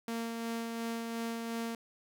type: tone with tremolo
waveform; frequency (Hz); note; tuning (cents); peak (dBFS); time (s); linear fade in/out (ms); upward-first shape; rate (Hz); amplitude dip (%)
sawtooth; 230; A#3; -23; -30; 0.08-1.75; 2; sine; 2.8; 30
effects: none